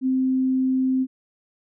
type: tone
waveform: sine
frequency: 260.4 Hz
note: C4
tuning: 8 cents flat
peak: -18 dBFS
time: 0.01-1.07 s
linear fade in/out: 50 ms
effects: none